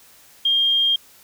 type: tone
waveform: sine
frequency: 3213 Hz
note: G7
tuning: 42 cents sharp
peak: -15 dBFS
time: 0.45-0.96 s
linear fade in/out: 5 ms
effects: white hiss -50 dBFS RMS until 1.23 s